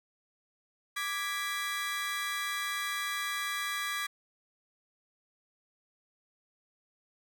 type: chord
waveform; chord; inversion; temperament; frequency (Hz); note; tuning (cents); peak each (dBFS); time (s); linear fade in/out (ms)
30% pulse; G# diminished; second; equal; 1174.7 / 1661.2 / 1975.5; D6 / G#6 / B6; 0 / 0 / 0; -34; 0.96-4.07; 10
effects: none